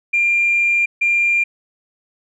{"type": "tone pair in turn", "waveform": "sine", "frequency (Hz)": [2391, 2391], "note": ["D7", "D7"], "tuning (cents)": [30, 30], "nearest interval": "unison", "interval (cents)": 0, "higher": "neither", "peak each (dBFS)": -12, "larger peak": "neither", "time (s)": [[0.13, 0.86], [1.01, 1.44]], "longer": "first", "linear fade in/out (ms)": 10, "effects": ["tanh soft clip ceiling -8 dBFS"]}